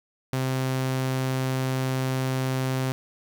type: tone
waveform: sawtooth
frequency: 130.81 Hz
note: C3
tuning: in tune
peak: -20 dBFS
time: 0.33-2.92 s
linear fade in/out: 0 ms
effects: 9-bit